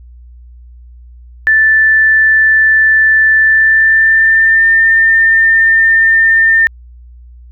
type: tone with pitch glide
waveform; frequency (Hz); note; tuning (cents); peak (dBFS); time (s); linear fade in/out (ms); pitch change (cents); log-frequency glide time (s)
sine; 1760 to 1804.3; A6 to A6; 0 to +43; -5; 1.47-6.67; 0; +43; 3.38-4.81
effects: added 60 Hz sine -33 dBFS peak until 7.51 s